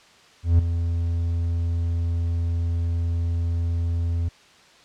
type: tone with ADSR envelope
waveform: triangle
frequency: 84.6 Hz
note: E2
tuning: 45 cents sharp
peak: -9 dBFS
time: 0.43-4.29 s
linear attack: 160 ms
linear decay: 6 ms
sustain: -10 dB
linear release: 10 ms
effects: white hiss -52 dBFS RMS until 4.84 s + low-pass 5000 Hz 12 dB/octave